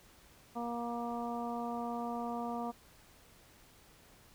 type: harmonic tone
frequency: 236.7 Hz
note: A#3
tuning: 27 cents sharp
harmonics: 1 / 2 / 3 / 4 / 5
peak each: -39 / -44 / -40 / -44 / -46 dBFS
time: 0.55-2.72 s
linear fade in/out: 20 ms
effects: pink hiss -61 dBFS RMS until 4.34 s